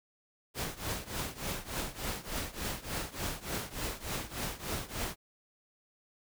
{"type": "noise with tremolo", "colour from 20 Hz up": "pink", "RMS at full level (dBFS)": -34, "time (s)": [0.54, 5.16], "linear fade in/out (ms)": 50, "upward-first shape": "triangle", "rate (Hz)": 3.4, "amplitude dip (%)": 90, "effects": []}